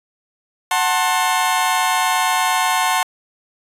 sawtooth chord, F# diminished, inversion none, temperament just, 740 / 888 / 1065.6 Hz, F#5 / A5 / C6, 0 / +16 / +31 cents, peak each -16 dBFS, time 0.71-3.03 s, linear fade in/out 2 ms, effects resampled to 32000 Hz

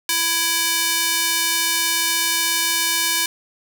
square tone with high-pass filter, 331.8 Hz, E4, 11 cents sharp, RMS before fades -20 dBFS, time 0.09-3.26 s, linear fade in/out 2 ms, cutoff 2300 Hz, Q 0.52, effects 7-bit

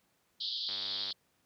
white band-pass noise, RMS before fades -37 dBFS, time 0.4-1.13 s, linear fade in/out 10 ms, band 3200 to 4800 Hz, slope 96 dB/octave
click train, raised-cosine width 0.3 ms, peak -31 dBFS, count 42, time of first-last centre 0.69-1.106 s, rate 98.5 Hz
effects pink hiss -73 dBFS RMS until 1.45 s + high-pass 100 Hz 12 dB/octave

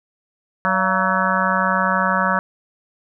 harmonic tone with a mistuned harmonic, 188.1 Hz, F#3, 29 cents sharp, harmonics 1 / 3 / 4 / 5 / 6 / 7 / 8 / 9, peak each -24 / -26 / -27 / -23 / -23 / -23 / -23 / -25 dBFS, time 0.65-2.39 s, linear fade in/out 0 ms, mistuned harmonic 4, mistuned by -140 cents, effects none

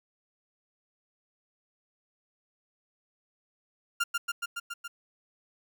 30% pulse tone with echo, 1396.9 Hz, F6, in tune, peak -22 dBFS, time 4-4.04 s, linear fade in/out 10 ms, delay 140 ms, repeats 6, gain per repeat -2 dB, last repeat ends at 4.88 s, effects none

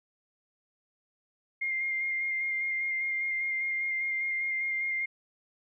sine tone with vibrato, 2116 Hz, C7, 19 cents sharp, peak -28 dBFS, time 1.61-5.06 s, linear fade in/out 10 ms, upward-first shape square, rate 5 Hz, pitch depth 13 cents each way, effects none

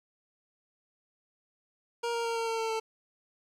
25% pulse tone with pitch steps, 470.1 / 465.8 / 461.5 / 457.2 / 453 / 448.9 / 444.7 Hz, A#4 / A#4 / A#4 / A#4 / A#4 / A4 / A4, +15 / -1 / -17 / -34 / -50 / +35 / +18 cents, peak -26 dBFS, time 2.03-2.8 s, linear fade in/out 10 ms, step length 110 ms, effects low-pass 8000 Hz 12 dB/octave + 10-bit

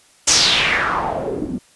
white noise with low-pass filter sweep, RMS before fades -18 dBFS, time 0.27-1.59 s, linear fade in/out 10 ms, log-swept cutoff 7000 to 210 Hz, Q 3.5, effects white hiss -52 dBFS RMS until 1.75 s + resampled to 24000 Hz

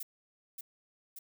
violet noise with echo, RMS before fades -40 dBFS, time 0-0.03 s, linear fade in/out 5 ms, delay 580 ms, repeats 2, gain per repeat -3 dB, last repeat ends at 1.19 s, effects none

